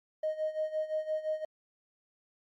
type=tone with tremolo; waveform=triangle; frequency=622.3 Hz; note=D#5; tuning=in tune; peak=-24 dBFS; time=0.23-1.45 s; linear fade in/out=5 ms; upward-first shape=sine; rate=5.8 Hz; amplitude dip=85%; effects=tanh soft clip ceiling -26 dBFS + Opus 48 kbps